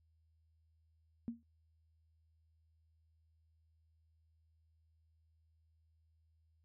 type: tone with exponential decay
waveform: sine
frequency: 233.1 Hz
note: A#3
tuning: in tune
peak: -34 dBFS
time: 1.28-1.43 s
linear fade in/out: 0 ms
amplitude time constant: 32 ms
effects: noise-tail reverb RT60 0.1 s tail -25 dB re dry + added 80 Hz sine -70 dBFS peak until 6.64 s